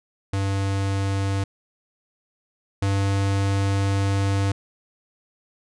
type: tone pair in turn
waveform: square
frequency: 98 / 98.52 Hz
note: G2 / G2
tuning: 0 / +9 cents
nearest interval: unison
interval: 9 cents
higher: second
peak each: -22 / -20 dBFS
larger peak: second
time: 0.33-1.44 / 2.82-4.52 s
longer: second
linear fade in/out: 5 ms
effects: resampled to 22050 Hz